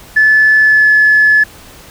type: tone with pitch glide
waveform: sine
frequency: 1734 to 1719 Hz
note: A6 to A6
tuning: -26 to -41 cents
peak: -4 dBFS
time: 0.16-1.44 s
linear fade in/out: 10 ms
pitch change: -15 cents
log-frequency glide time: 0.61-0.89 s
effects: tanh soft clip ceiling 0 dBFS + pink hiss -37 dBFS RMS until 1.9 s